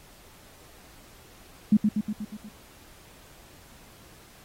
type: tone with echo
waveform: sine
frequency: 211.3 Hz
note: G#3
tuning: 30 cents sharp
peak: -14 dBFS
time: 1.72-1.77 s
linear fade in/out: 5 ms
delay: 120 ms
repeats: 6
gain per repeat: -4 dB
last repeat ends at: 2.49 s
effects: pink hiss -53 dBFS RMS until 4.44 s + AAC 48 kbps